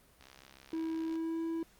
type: click train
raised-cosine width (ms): 0.2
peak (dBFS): -36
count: 64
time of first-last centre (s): 0.21-1.156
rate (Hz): 66.6
type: tone with pitch glide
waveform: triangle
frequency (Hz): 323.8 to 328.7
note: E4 to E4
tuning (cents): -31 to -5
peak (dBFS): -31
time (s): 0.73-1.63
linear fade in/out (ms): 2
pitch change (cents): +26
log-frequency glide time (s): 1.03-1.45
effects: pink hiss -64 dBFS RMS until 1.79 s + Opus 32 kbps